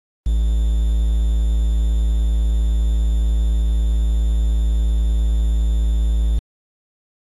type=tone with quantisation; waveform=triangle; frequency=55 Hz; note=A1; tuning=in tune; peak=-12 dBFS; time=0.26-6.39 s; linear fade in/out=5 ms; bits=7; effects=AAC 32 kbps